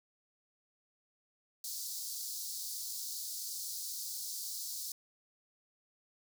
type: high-pass noise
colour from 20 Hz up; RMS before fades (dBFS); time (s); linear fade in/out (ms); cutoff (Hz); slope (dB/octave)
pink; -41; 1.64-4.92; 2; 4300; 48
effects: none